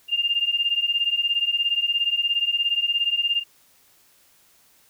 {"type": "beating tone pair", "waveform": "sine", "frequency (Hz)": [2794, 2811], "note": ["F7", "F7"], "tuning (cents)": [0, 11], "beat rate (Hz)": 17, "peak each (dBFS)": [-24, -22], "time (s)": [0.08, 3.44], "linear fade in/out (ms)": 50, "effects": ["white hiss -58 dBFS RMS until 4.89 s"]}